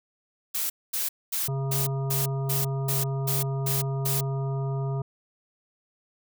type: noise bursts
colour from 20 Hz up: blue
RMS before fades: -28 dBFS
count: 10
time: 0.54-4.21 s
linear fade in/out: 10 ms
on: 160 ms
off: 230 ms
type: harmonic tone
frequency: 135.8 Hz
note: C#3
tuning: 35 cents flat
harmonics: 1 / 3 / 5 / 7 / 9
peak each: -26 / -36 / -40 / -43 / -45 dBFS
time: 1.48-5.02 s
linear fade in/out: 5 ms
effects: none